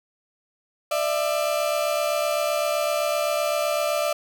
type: tone pair together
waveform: 35% pulse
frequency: 596.2 / 664 Hz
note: D5 / E5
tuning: +26 / +12 cents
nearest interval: major second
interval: 186 cents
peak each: -22 / -24 dBFS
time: 0.91-4.13 s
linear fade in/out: 5 ms
effects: none